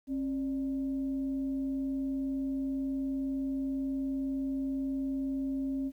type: tone with frequency modulation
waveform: sine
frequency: 270 Hz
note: C#4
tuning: 45 cents flat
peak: -30 dBFS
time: 0.07-5.92 s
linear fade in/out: 50 ms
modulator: 321 Hz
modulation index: 0.24
effects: 11-bit

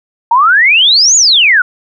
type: exponential two-way sweep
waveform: sine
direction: up then down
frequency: 899 to 7020 to 1403 Hz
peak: -4 dBFS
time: 0.31-1.62 s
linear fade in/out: 5 ms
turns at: 1.16 s
effects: none

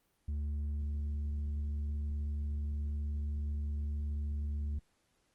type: tone with tanh clipping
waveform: triangle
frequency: 73.42 Hz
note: D2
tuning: in tune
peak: -34 dBFS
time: 0.28-4.79 s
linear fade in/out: 5 ms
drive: 9 dB
effects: pink hiss -75 dBFS RMS until 5.34 s + Opus 32 kbps

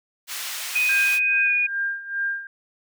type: high-pass noise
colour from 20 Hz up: pink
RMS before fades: -31 dBFS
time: 0.27-1.2 s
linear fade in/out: 50 ms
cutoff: 1800 Hz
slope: 12 dB/octave
type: tone with pitch glide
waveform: sine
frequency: 2495 to 2458 Hz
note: D#7 to D#7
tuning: +4 to -22 cents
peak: -18 dBFS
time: 0.75-1.67 s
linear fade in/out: 10 ms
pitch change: -26 cents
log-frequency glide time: 1.42-1.52 s
type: tone with tremolo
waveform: sine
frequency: 1600 Hz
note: G6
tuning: 35 cents sharp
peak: -21 dBFS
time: 0.89-2.47 s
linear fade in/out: 2 ms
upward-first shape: sine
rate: 2.4 Hz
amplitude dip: 80%
effects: none

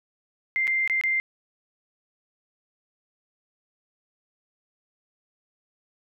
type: tone with dropouts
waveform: sine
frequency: 2093 Hz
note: C7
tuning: in tune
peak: -21 dBFS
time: 0.56-1.2 s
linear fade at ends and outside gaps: 0 ms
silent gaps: 0.671-0.677 / 0.876-0.898 / 1.012-1.037 s
effects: none

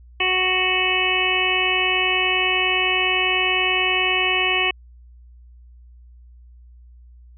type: harmonic tone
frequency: 370.2 Hz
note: F#4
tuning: 1 cent sharp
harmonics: 1 / 2 / 3 / 5 / 6 / 7 / 8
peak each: -27 / -28 / -28 / -28 / -24 / -22 / -23 dBFS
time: 0.2-4.71 s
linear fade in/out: 5 ms
effects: added 60 Hz sine -43 dBFS peak until 7.37 s

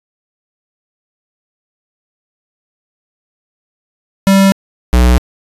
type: tone pair in turn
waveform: square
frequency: 194.7 / 61.33 Hz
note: G3 / B1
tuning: -12 / -11 cents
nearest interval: octave + minor sixth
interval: 1999 cents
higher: first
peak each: -6 dBFS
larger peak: neither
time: 4.27-4.52 / 4.93-5.18 s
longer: neither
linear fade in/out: 0 ms
effects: resampled to 32000 Hz

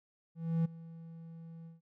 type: tone with ADSR envelope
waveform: triangle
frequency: 164.81 Hz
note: E3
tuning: in tune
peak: -24 dBFS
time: 0.35-1.81 s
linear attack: 300 ms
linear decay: 12 ms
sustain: -20 dB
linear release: 150 ms
effects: none

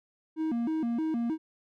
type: tone with vibrato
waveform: triangle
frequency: 272.6 Hz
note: C#4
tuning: 29 cents flat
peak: -25 dBFS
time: 0.36-1.38 s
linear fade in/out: 50 ms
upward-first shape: square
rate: 3.2 Hz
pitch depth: 260 cents each way
effects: none

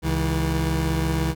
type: tone pair together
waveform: 25% pulse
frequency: 67.94 / 161.6 Hz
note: C#2 / E3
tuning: -34 / -34 cents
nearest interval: octave + minor third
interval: 1500 cents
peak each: -20 dBFS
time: 0.02-1.35 s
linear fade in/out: 50 ms
effects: none

